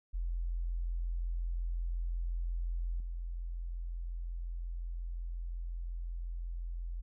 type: tone with level steps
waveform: sine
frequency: 42.79 Hz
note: F1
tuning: 35 cents flat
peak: -32 / -36 dBFS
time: 0.13-7.02 s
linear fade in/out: 20 ms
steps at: 3 s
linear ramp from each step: 2 ms
effects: none